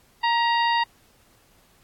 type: harmonic tone with a mistuned harmonic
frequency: 932.3 Hz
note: A#5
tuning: in tune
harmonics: 1 / 2 / 3 / 4 / 5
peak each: -20 / -26 / -30 / -32 / -34 dBFS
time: 0.23-0.84 s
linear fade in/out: 10 ms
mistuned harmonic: 2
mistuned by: +41 cents
effects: pink hiss -59 dBFS RMS until 1.83 s + AAC 64 kbps